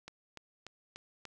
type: click train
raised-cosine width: 0.2 ms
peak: -28 dBFS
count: 5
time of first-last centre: 0.08-1.253 s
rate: 3.41 Hz
effects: none